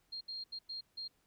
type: tone bursts at uneven times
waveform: sine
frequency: 4220 Hz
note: C8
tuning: 14 cents sharp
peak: -40 dBFS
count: 5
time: 0.12-0.21 / 0.28-0.44 / 0.52-0.59 / 0.69-0.81 / 0.97-1.08 s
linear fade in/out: 10 ms
effects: pink hiss -75 dBFS RMS until 1.26 s